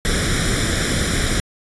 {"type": "noise with comb filter", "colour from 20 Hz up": "pink", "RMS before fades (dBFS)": -19, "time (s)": [0.05, 1.4], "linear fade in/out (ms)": 0, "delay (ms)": 0.55, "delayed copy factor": 0.75, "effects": ["resampled to 24000 Hz"]}